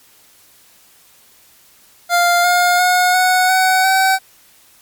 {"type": "tone with pitch steps", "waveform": "25% pulse", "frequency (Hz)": [698.5, 711.1, 724, 737, 750.4, 763.9], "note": ["F5", "F5", "F#5", "F#5", "F#5", "G5"], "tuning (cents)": [0, 31, -38, -7, 24, -45], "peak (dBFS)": -7, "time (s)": [2.09, 4.19], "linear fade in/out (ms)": 50, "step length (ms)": 350, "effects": ["white hiss -49 dBFS RMS until 4.81 s", "MP3 96 kbps"]}